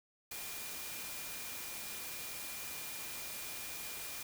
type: tone in noise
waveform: sine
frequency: 2410 Hz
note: D7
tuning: 44 cents sharp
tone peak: -52 dBFS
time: 0.31-4.23 s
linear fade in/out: 5 ms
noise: white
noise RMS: -44 dBFS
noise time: 0.31-4.23 s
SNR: -11 dB
effects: none